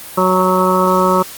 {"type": "harmonic tone", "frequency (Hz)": 185, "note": "F#3", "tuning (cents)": 0, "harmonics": [1, 2, 3, 5, 6, 7], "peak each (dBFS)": [-17, -17, -17, -17, -17, -17], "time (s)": [0.17, 1.23], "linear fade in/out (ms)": 10, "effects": ["white hiss -32 dBFS RMS until 1.37 s", "Opus 32 kbps"]}